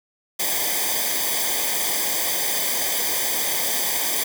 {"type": "noise with comb filter", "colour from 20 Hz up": "white", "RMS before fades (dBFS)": -23, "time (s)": [0.39, 4.24], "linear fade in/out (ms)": 10, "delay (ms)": 0.73, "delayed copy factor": -0.85, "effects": []}